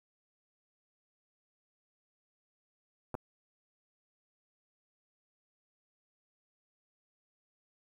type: clicks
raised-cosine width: 1 ms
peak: -23 dBFS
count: 2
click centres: 3.143 / 3.151 s
effects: 9-bit